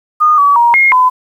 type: tone with pitch steps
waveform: sine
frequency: 1225 / 1141 / 945 / 2144 / 1011 Hz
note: D#6 / C#6 / A#5 / C7 / B5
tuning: -27 / +50 / +23 / +42 / +40 cents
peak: -5 dBFS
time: 0.2-1.1 s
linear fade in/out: 20 ms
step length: 180 ms
effects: 7-bit